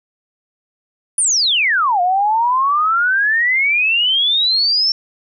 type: exponential two-way sweep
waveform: sine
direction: down then up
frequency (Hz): 9956 to 698.5 to 5460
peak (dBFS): -12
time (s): 1.18-4.92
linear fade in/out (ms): 2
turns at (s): 2.01
effects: none